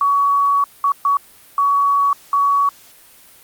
sine tone bursts at uneven times, 1127 Hz, C#6, 28 cents sharp, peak -12 dBFS, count 5, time 0.01-0.64 / 0.84-0.92 / 1.05-1.17 / 1.58-2.13 / 2.33-2.69 s, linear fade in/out 2 ms, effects white hiss -46 dBFS RMS until 3.43 s + Opus 48 kbps

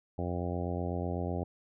harmonic tone, 88 Hz, F2, 14 cents sharp, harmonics 1 / 2 / 3 / 4 / 5 / 6 / 7 / 8 / 9, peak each -35 / -38 / -40 / -41 / -42 / -43 / -43 / -44 / -45 dBFS, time 0.18-1.44 s, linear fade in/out 5 ms, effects none

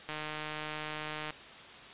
click train, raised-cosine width 0.3 ms, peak -22 dBFS, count 187, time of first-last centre 0.09-1.306 s, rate 153 Hz, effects white hiss -49 dBFS RMS until 1.93 s + resampled to 8000 Hz

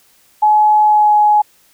sine tone with pitch glide, 849 to 840.2 Hz, G#5 to G#5, +38 to +20 cents, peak -7 dBFS, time 0.42-1.42 s, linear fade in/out 10 ms, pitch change -18 cents, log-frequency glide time 0.83-1.14 s, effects white hiss -52 dBFS RMS until 1.73 s

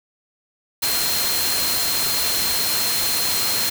sine tone in noise, 4186 Hz, C8, in tune, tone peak -24 dBFS, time 0.82-3.7 s, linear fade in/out 10 ms, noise white, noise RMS -22 dBFS, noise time 0.82-3.7 s, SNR -5 dB, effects none

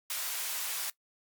white high-pass noise, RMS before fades -35 dBFS, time 0.1-0.9 s, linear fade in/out 2 ms, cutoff 820 Hz, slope 12 dB/octave, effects noise-tail reverb RT60 0.1 s tail -20 dB re dry + Opus 48 kbps

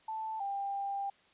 sine tone pair in turn, 880 / 794.9 Hz, A5 / G5, 0 / +24 cents, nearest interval major second, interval 176 cents, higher first, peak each -35 / -33 dBFS, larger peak second, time 0.08-0.4 / 0.4-1.1 s, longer second, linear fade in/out 5 ms, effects white hiss -65 dBFS RMS until 1.33 s + resampled to 8000 Hz

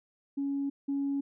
sine tone pair in turn, 278.9 / 278.9 Hz, C#4 / C#4, +11 / +11 cents, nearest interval unison, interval 0 cents, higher neither, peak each -28 / -27 dBFS, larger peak second, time 0.37-0.7 / 0.88-1.21 s, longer neither, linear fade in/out 10 ms, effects tanh soft clip ceiling -24 dBFS

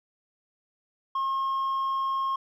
triangle tone with hard clipping, 1076 Hz, C6, 48 cents sharp, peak -24 dBFS, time 1.15-2.36 s, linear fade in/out 5 ms, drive 1 dB, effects none

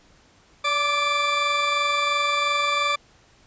20% pulse tone pair together, 575.9 / 1174.7 Hz, D5 / D6, -34 / 0 cents, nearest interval octave, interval 1234 cents, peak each -23 / -16 dBFS, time 0.64-2.96 s, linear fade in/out 10 ms, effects pink hiss -56 dBFS RMS until 3.46 s + resampled to 16000 Hz

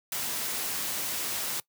white noise, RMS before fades -32 dBFS, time 0.12-1.6 s, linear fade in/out 2 ms, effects noise-tail reverb RT60 0.1 s tail -21 dB re dry + high-pass 100 Hz 12 dB/octave

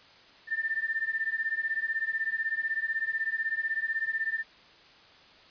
sine beating tone pair, 1783 / 1799 Hz, A6 / A6, +22 / +38 cents, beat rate 16 Hz, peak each -31 / -31 dBFS, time 0.47-4.44 s, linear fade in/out 50 ms, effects white hiss -55 dBFS RMS until 5.5 s + resampled to 11025 Hz

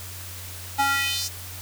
square tone with high-pass filter sweep, 276.8 Hz, C#4, 2 cents flat, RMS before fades -24 dBFS, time 0.78-1.29 s, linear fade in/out 20 ms, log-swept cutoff 800 to 6200 Hz, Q 2.6, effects added 91 Hz sine -39 dBFS peak until 1.61 s + white hiss -39 dBFS RMS until 1.61 s

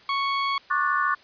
sawtooth tone, 1108.7 Hz, C#6, in tune, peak -19 dBFS, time 0.09-0.58 s, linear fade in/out 2 ms
sine chord, D major seventh, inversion third, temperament just, 1101.2 / 1174.7 / 1468.3 / 1762 Hz, C#6 / D6 / F#6 / A6, -12 / 0 / -14 / +2 cents, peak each -25 / -26 / -26 / -29 dBFS, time 0.7-1.15 s, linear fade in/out 10 ms
effects white hiss -52 dBFS RMS until 1.23 s + resampled to 11025 Hz

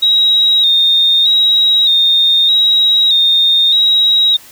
sine tone with vibrato, 3746 Hz, A#7, 8 cents sharp, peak -7 dBFS, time 0.02-4.37 s, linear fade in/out 10 ms, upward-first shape square, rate 0.81 Hz, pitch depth 38 cents each way, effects white hiss -39 dBFS RMS until 4.51 s

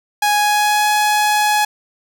sawtooth tone with pitch glide, 830.6 to 841.2 Hz, G#5 to G#5, 0 to +22 cents, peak -9 dBFS, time 0.22-1.65 s, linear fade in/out 5 ms, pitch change +22 cents, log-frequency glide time 0.33-0.88 s, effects none

